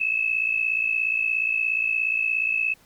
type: tone pair together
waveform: sine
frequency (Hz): 2563 / 2620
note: E7 / E7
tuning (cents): -49 / -11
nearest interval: unison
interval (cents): 38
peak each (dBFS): -25 / -23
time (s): 0-2.74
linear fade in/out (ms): 10
effects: pink hiss -57 dBFS RMS until 2.85 s